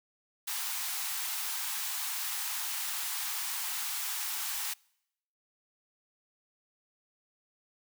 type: high-pass noise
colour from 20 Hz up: white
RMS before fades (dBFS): -35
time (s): 0.47-4.74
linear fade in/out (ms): 10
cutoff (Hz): 750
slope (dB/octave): 96
effects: noise-tail reverb RT60 0.8 s tail -26 dB re dry